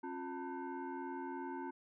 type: tone with frequency modulation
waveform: sine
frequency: 270.5 Hz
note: C#4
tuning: 42 cents flat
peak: -40 dBFS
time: 0.03-1.71 s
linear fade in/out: 10 ms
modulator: 624 Hz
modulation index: 1.4
effects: none